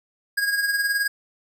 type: tone with tremolo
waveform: square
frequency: 1638 Hz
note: G#6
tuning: 24 cents flat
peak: -19 dBFS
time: 0.37-1.08 s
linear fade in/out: 10 ms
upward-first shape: sine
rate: 19 Hz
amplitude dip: 55%
effects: none